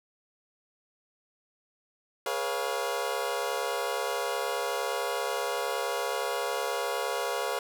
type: chord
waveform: 25% pulse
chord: C# dominant seventh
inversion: second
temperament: equal with one note detuned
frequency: 415.3 / 483.7 / 554.4 / 698.5 Hz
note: G#4 / B4 / C#5 / E#5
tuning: 0 / -36 / 0 / 0 cents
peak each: -32 / -30 / -30 / -32 dBFS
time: 2.26-7.59 s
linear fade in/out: 2 ms
effects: none